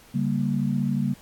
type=chord; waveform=sine; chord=G diminished; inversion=second; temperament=equal with one note detuned; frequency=141.67 / 196 / 233.1 Hz; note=Db3 / G3 / Bb3; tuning=+38 / 0 / 0 cents; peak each=-26 dBFS; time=0.14-1.14 s; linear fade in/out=10 ms; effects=pink hiss -52 dBFS RMS until 1.21 s + AAC 64 kbps